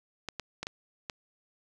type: clicks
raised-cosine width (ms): 0.2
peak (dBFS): -18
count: 5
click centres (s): 0.287 / 0.397 / 0.63 / 0.669 / 1.098
effects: 9-bit